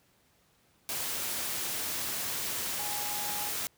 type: tone in noise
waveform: sine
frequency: 829 Hz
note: G#5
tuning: 3 cents flat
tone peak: -40 dBFS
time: 2.79-3.49 s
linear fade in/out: 0 ms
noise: white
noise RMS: -34 dBFS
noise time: 0.89-3.67 s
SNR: -9 dB
effects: pink hiss -67 dBFS RMS until 3.77 s + high-pass 60 Hz 12 dB/octave